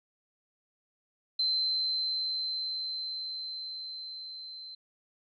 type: tone with level ramp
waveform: sine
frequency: 4089 Hz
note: C8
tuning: 41 cents flat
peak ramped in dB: -25 to -42 dBFS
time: 1.39-4.75 s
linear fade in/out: 5 ms
effects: none